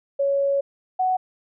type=tone pair in turn; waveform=sine; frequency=557 / 743.5 Hz; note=C#5 / F#5; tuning=+8 / +8 cents; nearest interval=perfect fourth; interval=500 cents; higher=second; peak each=-18 dBFS; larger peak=neither; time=0.19-0.61 / 0.99-1.17 s; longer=first; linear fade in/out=10 ms; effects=none